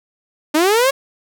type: linear sweep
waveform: sawtooth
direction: up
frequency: 292.1 to 560 Hz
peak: -8 dBFS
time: 0.54-0.91 s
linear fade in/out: 10 ms
effects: none